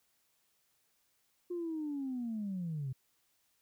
sine linear sweep, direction down, 357.4 to 125.9 Hz, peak -34 dBFS, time 1.5-2.93 s, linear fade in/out 10 ms, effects tanh soft clip ceiling -31 dBFS + white hiss -75 dBFS RMS until 3.61 s

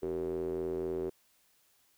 square tone with band-pass filter, 42 Hz, E1, 33 cents sharp, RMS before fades -35 dBFS, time 0.02-1.1 s, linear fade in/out 10 ms, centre 400 Hz, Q 7.6, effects white hiss -69 dBFS RMS until 1.97 s

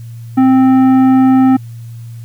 sine tone with tanh clipping, 261.6 Hz, C4, in tune, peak -7 dBFS, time 0.37-1.57 s, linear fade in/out 10 ms, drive 11 dB, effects added 116 Hz sine -26 dBFS peak until 2.24 s + white hiss -49 dBFS RMS until 2.24 s

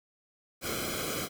pink noise with comb filter, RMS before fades -34 dBFS, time 0.61-1.29 s, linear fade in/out 50 ms, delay 1.1 ms, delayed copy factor -0.85, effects none

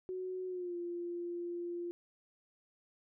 sine tone with pitch glide, 370 to 347.2 Hz, F#4 to F4, 0 to -10 cents, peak -37 dBFS, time 0.09-1.91 s, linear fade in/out 0 ms, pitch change -110 cents, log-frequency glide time 0.47-0.76 s, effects none

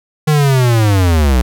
square linear sweep, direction down, 155.56 to 58.4 Hz, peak -9 dBFS, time 0.27-1.42 s, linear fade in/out 10 ms, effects none

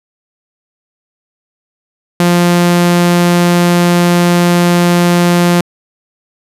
sawtooth tone, 174.61 Hz, F3, in tune, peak -3 dBFS, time 2.2-5.61 s, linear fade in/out 2 ms, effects resampled to 32000 Hz

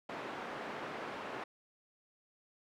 pink band-pass noise, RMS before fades -43 dBFS, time 0.09-1.44 s, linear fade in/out 5 ms, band 330 to 1900 Hz, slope 12 dB/octave, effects none

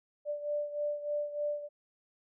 sine beating tone pair, 588 / 591.3 Hz, D5 / D5, +2 / +12 cents, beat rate 3.3 Hz, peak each -33 / -38 dBFS, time 0.25-1.69 s, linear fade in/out 50 ms, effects none

